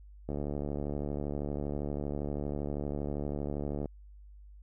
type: click train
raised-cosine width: 2 ms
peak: -22 dBFS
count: 260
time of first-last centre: 0.29-3.857 s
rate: 72.6 Hz
effects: added 50 Hz sine -49 dBFS peak until 4.62 s